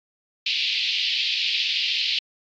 pink band-pass noise, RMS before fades -24 dBFS, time 0.46-2.19 s, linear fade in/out 5 ms, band 2500 to 4600 Hz, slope 48 dB/octave, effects AAC 48 kbps

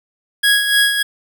25% pulse tone with tremolo, 1658 Hz, G#6, 3 cents flat, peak -6 dBFS, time 0.43-1.03 s, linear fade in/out 10 ms, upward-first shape sine, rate 3.4 Hz, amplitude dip 55%, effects 8-bit

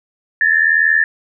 sine tone pair together, 1722 / 1802.9 Hz, A6 / A6, -38 / +42 cents, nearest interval minor second, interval 80 cents, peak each -13 dBFS, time 0.41-1.04 s, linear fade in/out 2 ms, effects none

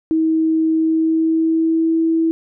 sine tone with pitch glide, 320 to 326.2 Hz, D#4 to E4, +49 to -18 cents, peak -13 dBFS, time 0.11-2.31 s, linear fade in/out 0 ms, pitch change +33 cents, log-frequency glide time 0.73-1.97 s, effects none

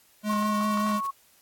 square tone with vibrato, 209.5 Hz, G#3, 15 cents sharp, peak -26 dBFS, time 0.23-1.01 s, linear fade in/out 50 ms, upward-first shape sine, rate 5.1 Hz, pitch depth 15 cents each way
sine tone with pitch glide, 1077 to 1104.1 Hz, C6 to C#6, +50 to -7 cents, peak -27 dBFS, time 0.29-1.11 s, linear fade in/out 10 ms, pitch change +43 cents, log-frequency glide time 0.44-0.67 s
white noise with tremolo, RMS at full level -45 dBFS, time 0.29-1.07 s, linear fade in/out 5 ms, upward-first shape sine, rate 12 Hz, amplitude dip 100%
effects white hiss -60 dBFS RMS until 1.41 s + AAC 64 kbps

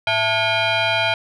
sine tone with frequency modulation, 880 Hz, A5, in tune, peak -15 dBFS, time 0.07-1.14 s, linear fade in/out 2 ms, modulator 772 Hz, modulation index 3.5, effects tanh soft clip ceiling -12 dBFS

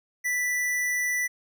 square tone, 1975.5 Hz, B6, in tune, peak -25 dBFS, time 0.24-1.28 s, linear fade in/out 20 ms, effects none

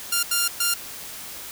5% pulse tone bursts at uneven times, 1397 Hz, F6, in tune, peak -8 dBFS, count 3, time 0.12-0.23 / 0.31-0.48 / 0.6-0.74 s, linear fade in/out 5 ms, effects white hiss -37 dBFS RMS until 1.51 s

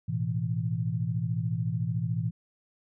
sine chord, A suspended second, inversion none, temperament just, 110 / 123.75 / 165 Hz, A2 / B2 / E3, 0 / +4 / +2 cents, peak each -31 dBFS, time 0.08-2.31 s, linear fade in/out 10 ms, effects none

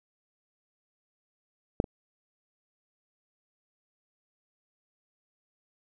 clicks, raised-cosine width 2 ms, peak -9 / -25 dBFS, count 2, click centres 1.801 / 1.842 s, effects none

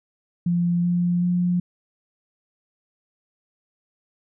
sine tone with pitch steps, 173.5 / 175.41 / 177.35 Hz, F3 / F3 / F3, -11 / +8 / +27 cents, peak -18 dBFS, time 0.46-1.6 s, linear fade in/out 5 ms, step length 380 ms, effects none

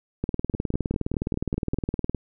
two click trains, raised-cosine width 3 ms, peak -12 / -16 dBFS, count 38 / 7, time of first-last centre 0.24-2.147 / 0.54-1.742 s, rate 19.4 / 4.99 Hz, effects none

